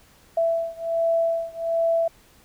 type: beating tone pair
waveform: sine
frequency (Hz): 664 / 665.3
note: E5 / E5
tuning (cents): +12 / +16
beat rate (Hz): 1.3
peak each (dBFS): -23 / -24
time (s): 0.37-2.08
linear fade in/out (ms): 5
effects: pink hiss -55 dBFS RMS until 2.44 s